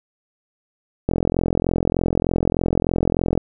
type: click train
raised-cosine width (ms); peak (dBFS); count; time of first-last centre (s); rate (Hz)
2; -5; 100; 1.09-3.376; 43.3
effects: none